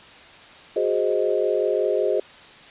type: chord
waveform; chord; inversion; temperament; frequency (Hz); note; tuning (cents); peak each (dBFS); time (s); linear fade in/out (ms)
sine; Ab dominant seventh; third; equal; 370 / 415.3 / 523.3 / 622.3; Gb4 / Ab4 / C5 / Eb5; 0 / 0 / 0 / 0; -25 / -23 / -25 / -25; 0.76-2.2; 5
effects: white hiss -45 dBFS RMS until 2.7 s + resampled to 8000 Hz